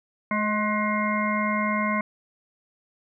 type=harmonic tone with a mistuned harmonic; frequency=212.3 Hz; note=G#3; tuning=38 cents sharp; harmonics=1 / 3 / 5 / 7 / 9 / 10; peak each=-26 / -31 / -27 / -35 / -36 / -29 dBFS; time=0.31-2.01 s; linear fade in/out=2 ms; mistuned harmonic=3; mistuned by=-20 cents; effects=none